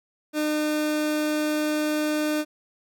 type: tone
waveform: 30% pulse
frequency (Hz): 303.4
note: D#4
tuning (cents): -44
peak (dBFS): -20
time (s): 0.33-2.45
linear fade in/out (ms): 50
effects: none